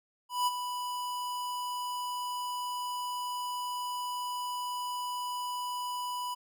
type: tone with ADSR envelope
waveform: square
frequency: 987.8 Hz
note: B5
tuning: in tune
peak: -25 dBFS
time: 0.29-6.35 s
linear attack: 180 ms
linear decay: 25 ms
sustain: -9 dB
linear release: 17 ms
effects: none